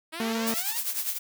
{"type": "exponential sweep", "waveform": "5% pulse", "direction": "up", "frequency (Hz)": [311.2, 987.8], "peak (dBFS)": -23, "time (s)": [0.12, 0.79], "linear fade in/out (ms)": 20}
{"type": "tone", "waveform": "sawtooth", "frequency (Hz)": 226.1, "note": "A3", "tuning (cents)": 47, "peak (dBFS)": -23, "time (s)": [0.2, 0.54], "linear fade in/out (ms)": 2}
{"type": "noise with tremolo", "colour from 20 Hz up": "blue", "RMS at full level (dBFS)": -27, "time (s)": [0.46, 1.19], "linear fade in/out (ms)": 20, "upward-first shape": "triangle", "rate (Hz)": 9.9, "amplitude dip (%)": 75}
{"effects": []}